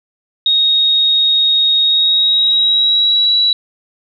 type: tone with pitch glide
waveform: sine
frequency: 3745 to 3918 Hz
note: A#7 to B7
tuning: +7 to -15 cents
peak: -9 dBFS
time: 0.46-3.53 s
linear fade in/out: 2 ms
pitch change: +78 cents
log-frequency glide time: 1.82-3.36 s
effects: none